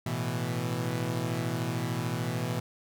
sawtooth chord, A suspended second, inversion none, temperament equal, 110 / 123.47 / 164.81 Hz, A2 / B2 / E3, 0 / 0 / 0 cents, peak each -32 / -28 / -30 dBFS, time 0.06-2.6 s, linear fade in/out 5 ms, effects none

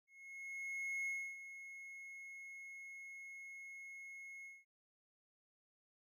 triangle tone with ADSR envelope, 2170 Hz, C#7, 37 cents flat, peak -36 dBFS, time 0.07-4.65 s, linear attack 1000 ms, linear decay 290 ms, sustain -12 dB, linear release 200 ms, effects none

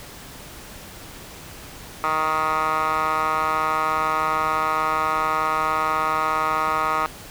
10% pulse tone with band-pass filter, 156.6 Hz, D#3, 11 cents sharp, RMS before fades -22 dBFS, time 2.04-7.06 s, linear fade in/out 0 ms, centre 1300 Hz, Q 6.4, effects pink hiss -40 dBFS RMS until 7.3 s

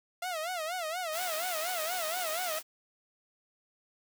sawtooth tone with vibrato, 678 Hz, E5, 49 cents sharp, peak -29 dBFS, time 0.22-2.59 s, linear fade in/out 5 ms, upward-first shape sine, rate 4.2 Hz, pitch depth 160 cents each way
white noise, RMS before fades -38 dBFS, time 1.11-2.63 s, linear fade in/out 50 ms
effects high-pass 400 Hz 12 dB/octave

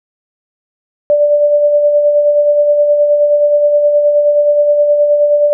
sine tone with tremolo, 587.3 Hz, D5, in tune, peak -5 dBFS, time 1.1-5.53 s, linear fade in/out 0 ms, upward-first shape sine, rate 9.5 Hz, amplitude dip 40%, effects none

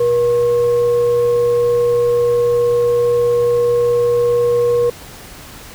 sine tone with frequency modulation, 479.7 Hz, A#4, 50 cents sharp, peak -11 dBFS, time 0-4.9 s, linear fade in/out 5 ms, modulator 599 Hz, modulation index 0.24, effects pink hiss -36 dBFS RMS until 5.74 s

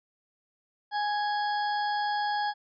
harmonic tone with a mistuned harmonic, 830.6 Hz, G#5, in tune, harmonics 1 / 2 / 4 / 5 / 6, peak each -27 / -34 / -42 / -43 / -43 dBFS, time 0.91-2.54 s, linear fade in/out 50 ms, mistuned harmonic 5, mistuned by +95 cents, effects none

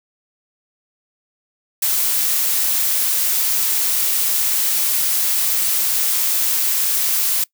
blue noise, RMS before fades -18 dBFS, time 1.82-7.44 s, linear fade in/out 5 ms, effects noise-tail reverb RT60 0.1 s tail -22 dB re dry

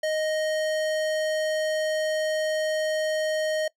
square tone with low-pass filter, 622.3 Hz, D#5, in tune, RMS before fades -26 dBFS, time 0.03-3.68 s, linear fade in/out 5 ms, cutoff 10000 Hz, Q 0.52, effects noise-tail reverb RT60 0.1 s tail -22 dB re dry

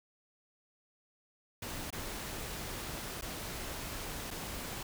pink noise with dropouts, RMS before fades -41 dBFS, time 1.62-4.83 s, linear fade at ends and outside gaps 5 ms, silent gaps 1.905-1.926 / 3.212-3.221 / 4.306-4.31 s, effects none

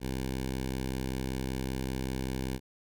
10% pulse tone with notch filter, 65.2 Hz, C2, 5 cents flat, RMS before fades -34 dBFS, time 0-2.6 s, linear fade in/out 50 ms, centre 1200 Hz, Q 1.5, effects none

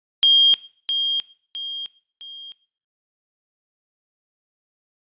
sine tone with echo, 3221 Hz, G7, 46 cents sharp, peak -10 dBFS, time 0.23-0.54 s, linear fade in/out 0 ms, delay 660 ms, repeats 3, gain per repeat -8 dB, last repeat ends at 2.52 s, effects noise-tail reverb RT60 0.5 s tail -19 dB re dry + resampled to 8000 Hz

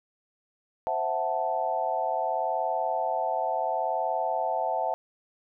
sine chord, F# half-diminished seventh, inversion second, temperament equal, 523.3 / 659.3 / 740 / 880 Hz, C5 / E5 / F#5 / A5, 0 / 0 / 0 / 0 cents, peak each -34 / -30 / -30 / -30 dBFS, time 0.87-4.94 s, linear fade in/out 0 ms, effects none

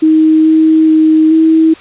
sine tone with pitch steps, 314.8 / 317 / 314.6 / 320.8 Hz, D#4 / D#4 / D#4 / E4, +20 / +32 / +19 / -47 cents, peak -4 dBFS, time 0.02-1.74 s, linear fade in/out 10 ms, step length 430 ms, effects white hiss -34 dBFS RMS until 1.8 s + resampled to 8000 Hz

